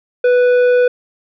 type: tone with tanh clipping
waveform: sine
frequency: 493.9 Hz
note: B4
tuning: in tune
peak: -10 dBFS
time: 0.24-0.88 s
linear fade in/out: 5 ms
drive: 9 dB
effects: none